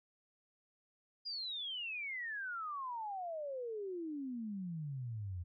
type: exponential sweep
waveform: sine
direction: down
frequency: 4927 to 84 Hz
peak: -39 dBFS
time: 1.25-5.44 s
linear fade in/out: 20 ms
effects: none